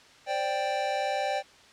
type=chord; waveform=square; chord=C suspended second; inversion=none; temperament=equal with one note detuned; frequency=526.9 / 587.3 / 784 Hz; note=C5 / D5 / G5; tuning=+12 / 0 / 0 cents; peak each=-36 / -32 / -30 dBFS; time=0.26-1.43 s; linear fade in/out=50 ms; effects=white hiss -54 dBFS RMS until 1.72 s + low-pass 5000 Hz 12 dB/octave